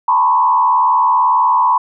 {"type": "tone with frequency modulation", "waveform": "sine", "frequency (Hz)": 987.8, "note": "B5", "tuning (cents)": 0, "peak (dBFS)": -9, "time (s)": [0.08, 1.78], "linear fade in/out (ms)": 5, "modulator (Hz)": 78, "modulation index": 1.1, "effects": []}